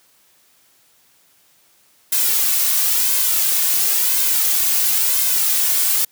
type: noise with flanger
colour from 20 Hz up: blue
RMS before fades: -17 dBFS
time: 2.12-6.05 s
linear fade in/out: 5 ms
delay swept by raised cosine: 1.9 to 2.8 ms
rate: 0.97 Hz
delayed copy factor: +0.6
effects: white hiss -56 dBFS RMS until 6.11 s + high-pass 80 Hz 12 dB/octave